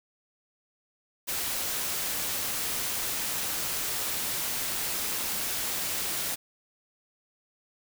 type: noise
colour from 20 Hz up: white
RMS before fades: -31 dBFS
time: 1.27-6.36 s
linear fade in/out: 20 ms
effects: none